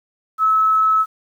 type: tone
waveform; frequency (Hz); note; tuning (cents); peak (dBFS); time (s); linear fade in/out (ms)
sine; 1297; E6; -28; -12; 0.38-1.06; 50
effects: 8-bit